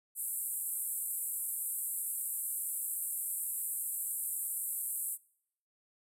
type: band-pass noise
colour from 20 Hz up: white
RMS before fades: -37 dBFS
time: 0.15-5.18 s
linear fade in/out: 50 ms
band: 7900 to 14000 Hz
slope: 96 dB/octave
effects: noise-tail reverb RT60 0.7 s tail -24 dB re dry